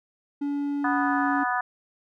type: tone with pitch glide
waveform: triangle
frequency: 285.5 to 281.4 Hz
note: D4 to C#4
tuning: -49 to +26 cents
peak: -23 dBFS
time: 0.41-1.44 s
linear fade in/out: 10 ms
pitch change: -25 cents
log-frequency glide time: 0.84-1.17 s
type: harmonic tone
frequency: 246.9 Hz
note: B3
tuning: in tune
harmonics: 3 / 4 / 5 / 6 / 7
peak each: -28 / -29 / -30 / -31 / -31 dBFS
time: 0.84-1.61 s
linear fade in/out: 5 ms
effects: none